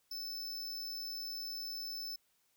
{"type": "tone", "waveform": "square", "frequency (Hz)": 5270, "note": "E8", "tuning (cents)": -1, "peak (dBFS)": -40, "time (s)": [0.11, 2.16], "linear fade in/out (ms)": 5, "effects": ["white hiss -75 dBFS RMS until 2.56 s"]}